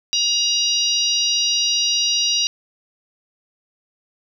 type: harmonic tone with a mistuned harmonic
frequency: 955 Hz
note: A#5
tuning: 42 cents sharp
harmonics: 3 / 4 / 5 / 6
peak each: -22 / -22 / -22 / -22 dBFS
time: 0.13-2.47 s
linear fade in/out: 0 ms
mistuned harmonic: 3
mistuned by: -23 cents
effects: 8-bit